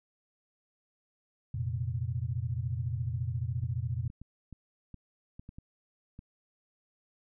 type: chord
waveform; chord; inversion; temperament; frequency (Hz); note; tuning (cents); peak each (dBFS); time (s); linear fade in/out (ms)
sine; F suspended fourth; none; equal; 87.31 / 116.54 / 130.81; F2 / Bb2 / C3; 0 / 0 / 0; -36 / -33 / -36; 1.54-4.08; 5
type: clicks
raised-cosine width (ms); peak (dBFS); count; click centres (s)
5; -33; 10; 3.637 / 4.054 / 4.101 / 4.216 / 4.527 / 4.943 / 5.395 / 5.491 / 5.585 / 6.191
effects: none